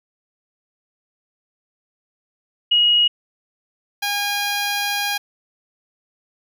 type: tone pair in turn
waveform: sine / 10% pulse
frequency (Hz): 2892 / 814.6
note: F#7 / G#5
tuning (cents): -40 / -34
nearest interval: octave + minor seventh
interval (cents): 2194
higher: first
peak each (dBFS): -12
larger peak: neither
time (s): 2.71-3.08 / 4.02-5.18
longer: second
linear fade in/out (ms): 10
effects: none